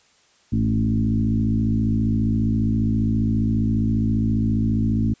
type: tone with frequency modulation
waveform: sine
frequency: 161.7 Hz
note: E3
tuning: 33 cents flat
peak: -17 dBFS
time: 0.52-5.14 s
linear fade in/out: 10 ms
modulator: 54.8 Hz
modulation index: 2
effects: white hiss -58 dBFS RMS until 5.2 s + resampled to 16000 Hz